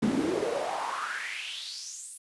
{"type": "noise with high-pass filter sweep", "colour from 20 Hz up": "brown", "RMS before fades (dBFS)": -32, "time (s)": [0.02, 2.18], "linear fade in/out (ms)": 10, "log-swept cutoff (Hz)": [210, 10000], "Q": 5.2, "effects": ["resampled to 24000 Hz"]}